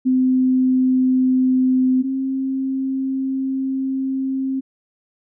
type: tone pair in turn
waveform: sine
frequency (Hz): 257.4 / 266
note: C4 / C4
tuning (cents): -28 / +29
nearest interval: minor second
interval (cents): 57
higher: second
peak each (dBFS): -13 / -19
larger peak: first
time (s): 0.05-2.03 / 2.03-4.61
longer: second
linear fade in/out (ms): 20
effects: none